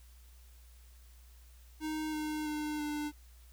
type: tone with pitch steps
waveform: square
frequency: 310 / 305.9 / 301.9 / 297.9 Hz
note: D#4 / D#4 / D4 / D4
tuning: -6 / -29 / +48 / +25 cents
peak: -35 dBFS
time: 1.8-3.12 s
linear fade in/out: 50 ms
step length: 330 ms
effects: added 60 Hz sine -54 dBFS peak until 3.52 s + white hiss -65 dBFS RMS until 3.52 s